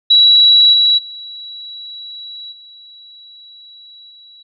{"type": "tone with level steps", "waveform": "sine", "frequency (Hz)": 3908, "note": "B7", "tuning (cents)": -19, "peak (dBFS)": [-5, -8, -28, -37, -39], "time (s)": [0.1, 4.43], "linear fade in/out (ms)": 10, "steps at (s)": [0.72, 0.97, 2.51, 4.09], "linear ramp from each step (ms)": 20, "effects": []}